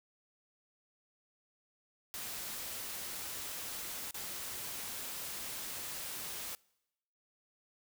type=noise with dropouts; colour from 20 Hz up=white; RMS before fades=-42 dBFS; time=2.14-6.55 s; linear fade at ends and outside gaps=0 ms; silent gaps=4.109-4.144 s; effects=noise-tail reverb RT60 0.9 s tail -25 dB re dry